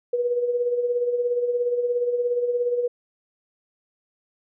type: tone with tremolo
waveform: sine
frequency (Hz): 485.4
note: B4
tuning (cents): -30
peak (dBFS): -18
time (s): 0.13-2.88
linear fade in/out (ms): 5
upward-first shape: sine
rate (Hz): 17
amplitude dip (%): 55
effects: none